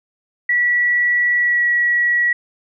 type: tone with pitch glide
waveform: sine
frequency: 1943 to 1926.2 Hz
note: B6 to B6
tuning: -29 to -44 cents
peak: -13 dBFS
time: 0.49-2.33 s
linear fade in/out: 5 ms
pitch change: -15 cents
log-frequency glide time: 1.37-1.65 s
effects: none